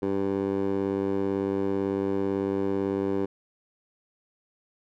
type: tone with band-pass filter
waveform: 15% pulse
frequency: 98 Hz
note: G2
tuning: in tune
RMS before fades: -27 dBFS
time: 0.02-3.26 s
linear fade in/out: 10 ms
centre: 420 Hz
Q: 1.8
effects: none